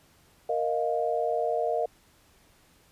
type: chord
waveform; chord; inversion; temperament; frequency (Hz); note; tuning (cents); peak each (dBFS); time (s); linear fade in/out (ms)
sine; Bb suspended fourth; none; equal with one note detuned; 466.2 / 622.3 / 702.5; Bb4 / Eb5 / F5; 0 / 0 / +10; -29; 0.49-1.86; 5
effects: pink hiss -61 dBFS RMS until 2.91 s + resampled to 32000 Hz